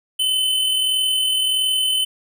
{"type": "tone with amplitude modulation", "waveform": "square", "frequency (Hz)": 3041, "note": "F#7", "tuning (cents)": 47, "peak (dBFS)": -16, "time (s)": [0.19, 2.05], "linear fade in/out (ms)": 10, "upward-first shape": "sine", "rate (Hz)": 41.5, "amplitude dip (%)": 30, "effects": []}